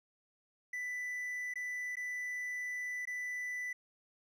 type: tone with dropouts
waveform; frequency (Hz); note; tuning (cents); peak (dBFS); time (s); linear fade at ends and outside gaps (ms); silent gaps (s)
triangle; 1986; B6; +9; -35; 0.73-3.73; 5; 1.539-1.556 / 1.956-1.968 / 3.054-3.072
effects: none